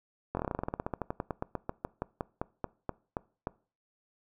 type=slowing click train; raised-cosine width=1 ms; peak=-18 dBFS; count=30; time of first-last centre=0.35-3.471 s; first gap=21 ms; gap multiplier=1.1; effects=noise-tail reverb RT60 0.4 s tail -22 dB re dry